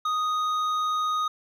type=tone with hard clipping; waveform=sine; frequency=1244.5 Hz; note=D#6; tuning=in tune; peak=-25 dBFS; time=0.05-1.28 s; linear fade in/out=5 ms; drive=7 dB; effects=none